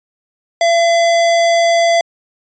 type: tone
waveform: square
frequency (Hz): 677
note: E5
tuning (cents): +46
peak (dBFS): -10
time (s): 0.61-2.01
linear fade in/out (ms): 2
effects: resampled to 16000 Hz